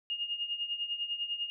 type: tone with tremolo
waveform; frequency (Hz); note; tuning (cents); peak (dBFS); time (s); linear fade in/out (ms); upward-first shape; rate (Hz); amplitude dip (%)
sine; 2842; F7; +30; -29; 0.1-1.5; 0; triangle; 10; 80
effects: none